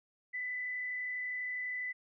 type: tone with frequency modulation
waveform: sine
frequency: 1997 Hz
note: B6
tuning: 19 cents sharp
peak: -35 dBFS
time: 0.33-1.93 s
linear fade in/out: 20 ms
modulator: 32.2 Hz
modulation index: 0.59
effects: none